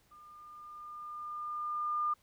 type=tone with level ramp; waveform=sine; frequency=1206 Hz; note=D6; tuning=46 cents sharp; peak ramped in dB=-53 to -28 dBFS; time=0.11-2.14 s; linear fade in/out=10 ms; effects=pink hiss -69 dBFS RMS until 2.22 s